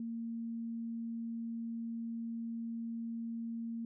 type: tone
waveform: sine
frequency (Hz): 230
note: A#3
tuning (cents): -23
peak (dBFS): -37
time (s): 0-3.85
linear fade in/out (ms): 2
effects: none